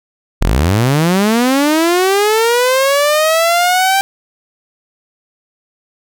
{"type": "linear sweep", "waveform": "sawtooth", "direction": "up", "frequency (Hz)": [32.7, 787], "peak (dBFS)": -6, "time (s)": [0.41, 4.01], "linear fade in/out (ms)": 0, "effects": []}